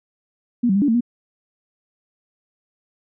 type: tone with pitch steps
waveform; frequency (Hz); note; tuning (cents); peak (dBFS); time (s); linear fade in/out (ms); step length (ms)
sine; 240.5 / 191.7 / 201.1 / 288.7 / 225.8 / 240.1; B3 / G3 / G3 / D4 / A3 / B3; -46 / -38 / +44 / -30 / +45 / -49; -14; 0.63-1.008; 10; 63
effects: none